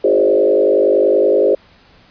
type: tone with frequency modulation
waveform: sine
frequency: 469.1 Hz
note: A#4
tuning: 11 cents sharp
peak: -9 dBFS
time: 0.04-1.55 s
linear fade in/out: 5 ms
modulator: 50.6 Hz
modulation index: 2.3
effects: pink hiss -48 dBFS RMS until 2.1 s + resampled to 11025 Hz